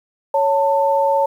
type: tone pair together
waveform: sine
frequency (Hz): 556 / 892.2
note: C#5 / A5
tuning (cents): +5 / +24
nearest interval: minor sixth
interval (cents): 819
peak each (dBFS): -16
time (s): 0.34-1.26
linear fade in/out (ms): 5
effects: 8-bit